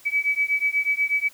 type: beating tone pair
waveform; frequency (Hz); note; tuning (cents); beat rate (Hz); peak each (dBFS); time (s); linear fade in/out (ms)
sine; 2283 / 2291.2; D7 / D7; -50 / -43; 8.2; -23; 0.05-1.29; 20
effects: white hiss -51 dBFS RMS until 1.33 s